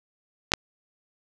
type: clicks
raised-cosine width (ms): 0.2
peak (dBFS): -4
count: 2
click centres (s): 0.519 / 0.537
effects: none